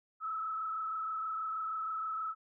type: tone with frequency modulation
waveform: sine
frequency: 1299 Hz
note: E6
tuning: 26 cents flat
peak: -34 dBFS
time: 0.2-2.35 s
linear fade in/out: 50 ms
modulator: 26.3 Hz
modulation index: 1.2
effects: none